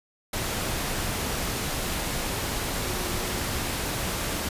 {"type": "tone in noise", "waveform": "sine", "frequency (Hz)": 363.2, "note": "F#4", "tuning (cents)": -32, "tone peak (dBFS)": -38, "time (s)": [2.85, 3.44], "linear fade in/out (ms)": 5, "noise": "pink", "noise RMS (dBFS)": -29, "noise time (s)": [0.33, 4.49], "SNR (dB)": -12, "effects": ["resampled to 32000 Hz"]}